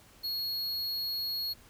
square tone, 4320 Hz, C#8, 45 cents flat, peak -32 dBFS, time 0.23-1.54 s, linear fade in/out 20 ms, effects added 96 Hz sine -65 dBFS peak until 1.69 s + pink hiss -58 dBFS RMS until 1.69 s

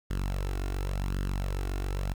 sawtooth tone with flanger, 47.33 Hz, F#1, 40 cents sharp, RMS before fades -31 dBFS, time 0.1-2.14 s, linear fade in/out 10 ms, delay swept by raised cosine 0.61 to 2.81 ms, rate 0.91 Hz, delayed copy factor +0.6, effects 9-bit

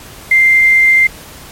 sine tone with quantisation, 2093 Hz, C7, in tune, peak -5 dBFS, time 0.31-1.07 s, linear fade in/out 5 ms, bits 5, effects pink hiss -34 dBFS RMS until 1.51 s + MP3 64 kbps

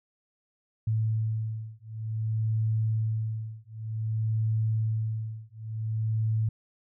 sine beating tone pair, 110 / 110.54 Hz, A2 / A2, 0 / +8 cents, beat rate 0.54 Hz, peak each -29 dBFS, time 0.87-6.49 s, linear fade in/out 5 ms, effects none

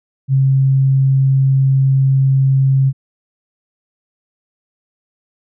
sine tone, 134.6 Hz, C3, 49 cents sharp, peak -9 dBFS, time 0.28-2.93 s, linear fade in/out 50 ms, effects none

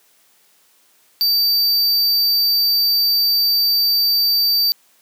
square tone, 4640 Hz, D8, 22 cents flat, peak -14 dBFS, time 1.21-4.72 s, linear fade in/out 0 ms, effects white hiss -56 dBFS RMS until 5.01 s + high-pass 200 Hz 12 dB/octave

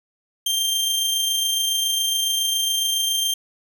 sawtooth tone with amplitude modulation, 3169 Hz, G7, 18 cents sharp, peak -15 dBFS, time 0.46-3.34 s, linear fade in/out 5 ms, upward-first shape sine, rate 27.2 Hz, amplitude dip 30%, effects none

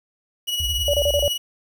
40% pulse tone with tremolo, 2920 Hz, F#7, 24 cents flat, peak -19 dBFS, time 0.47-1.38 s, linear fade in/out 20 ms, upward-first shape triangle, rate 18 Hz, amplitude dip 55%
sine tone with vibrato, 68 Hz, C#2, 33 cents flat, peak -25 dBFS, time 0.6-1.28 s, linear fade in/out 0 ms, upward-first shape square, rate 11 Hz, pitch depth 290 cents each way
sine tone bursts, 577 Hz, D5, 31 cents flat, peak -17 dBFS, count 5, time 0.88-1.28 s, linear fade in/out 2 ms, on 56 ms, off 30 ms
effects 8-bit

